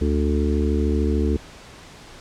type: harmonic tone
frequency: 73.42 Hz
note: D2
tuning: in tune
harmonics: 1 / 3 / 4 / 5 / 6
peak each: -20 / -25 / -26 / -27 / -28 dBFS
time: 0.01-1.37 s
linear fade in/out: 5 ms
effects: pink hiss -43 dBFS RMS until 2.2 s + low-pass 7000 Hz 12 dB/octave